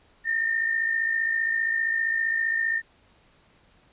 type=tone pair together; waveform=sine; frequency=1809.5 / 1864.7 Hz; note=A6 / A#6; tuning=+48 / 0 cents; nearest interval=minor second; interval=52 cents; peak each=-23 / -30 dBFS; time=0.24-2.82 s; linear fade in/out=50 ms; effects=pink hiss -60 dBFS RMS until 3.92 s + resampled to 8000 Hz